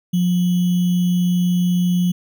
sine tone with sample-and-hold, 177.9 Hz, F3, 32 cents sharp, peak -14 dBFS, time 0.13-2.12 s, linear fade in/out 10 ms, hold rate 3150 Hz, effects none

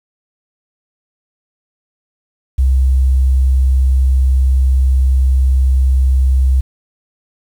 sine tone, 65.41 Hz, C2, in tune, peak -8 dBFS, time 2.58-6.61 s, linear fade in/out 10 ms, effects 7-bit

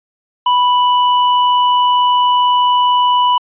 sine tone with hard clipping, 987.8 Hz, B5, in tune, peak -11 dBFS, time 0.46-3.38 s, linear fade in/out 5 ms, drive 14 dB, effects resampled to 8000 Hz

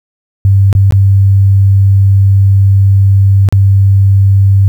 sine tone with dropouts, 98 Hz, G2, in tune, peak -3 dBFS, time 0.45-4.68 s, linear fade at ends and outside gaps 0 ms, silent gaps 0.728-0.751 / 0.908-0.923 / 3.488-3.525 s, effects 7-bit

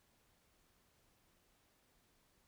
silence, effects pink hiss -74 dBFS RMS until 2.47 s

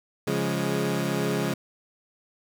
20% pulse chord, Db major, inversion none, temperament equal with one note detuned, 139.15 / 174.61 / 207.7 Hz, Db3 / F3 / Ab3, +7 / 0 / 0 cents, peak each -24 dBFS, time 0.27-1.54 s, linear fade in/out 5 ms, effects none

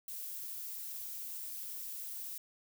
violet noise, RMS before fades -43 dBFS, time 0.08-2.38 s, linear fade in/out 2 ms, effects none

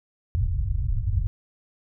white low-pass noise, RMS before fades -24 dBFS, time 0.35-1.27 s, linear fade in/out 0 ms, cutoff 110 Hz, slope 48 dB/octave, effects none

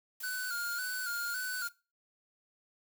blue noise, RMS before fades -44 dBFS, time 0.2-1.69 s, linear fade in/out 5 ms
square tone with vibrato, 1456 Hz, F#6, 28 cents flat, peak -35 dBFS, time 0.23-1.68 s, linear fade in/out 10 ms, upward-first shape square, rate 1.8 Hz, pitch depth 51 cents each way
effects noise-tail reverb RT60 0.3 s tail -20 dB re dry

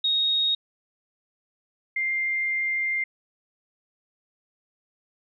sine tone pair in turn, 3746 / 2102 Hz, A#7 / C7, +8 / +7 cents, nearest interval minor seventh, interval 1001 cents, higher first, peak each -20 / -23 dBFS, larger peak first, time 0.04-0.55 / 1.96-3.04 s, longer second, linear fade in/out 5 ms, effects none

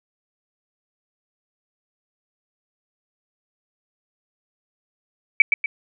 sine tone with echo, 2296 Hz, D7, 40 cents flat, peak -6 dBFS, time 5.4-5.42 s, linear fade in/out 2 ms, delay 120 ms, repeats 2, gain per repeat -7 dB, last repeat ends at 5.66 s, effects none

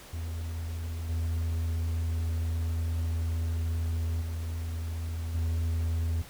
triangle tone with level steps, 82.41 Hz, E2, in tune, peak -30 / -25 / -29 / -24 dBFS, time 0.13-6.22 s, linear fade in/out 5 ms, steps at 1.09 / 4.21 / 5.34 s, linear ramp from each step 10 ms, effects added 50 Hz sine -59 dBFS peak until 6.29 s + pink hiss -49 dBFS RMS until 6.29 s

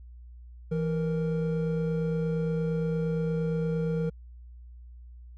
triangle tone pair together, 164.81 / 465.8 Hz, E3 / A#4, 0 / -1 cents, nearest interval octave + tritone, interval 1799 cents, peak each -25 / -29 dBFS, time 0.71-4.1 s, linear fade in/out 10 ms, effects added 60 Hz sine -44 dBFS peak until 5.37 s

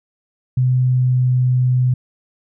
sine tone with pitch glide, 127.2 to 126.39 Hz, C3 to B2, -48 to +40 cents, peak -12 dBFS, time 0.57-1.94 s, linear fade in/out 5 ms, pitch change -12 cents, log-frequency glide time 0.8-1.31 s, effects none

